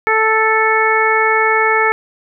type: harmonic tone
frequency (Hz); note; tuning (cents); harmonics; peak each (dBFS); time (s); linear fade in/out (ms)
440; A4; 0; 1 / 2 / 3 / 4 / 5; -17 / -17 / -17 / -17 / -17; 0.07-1.92; 0
effects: none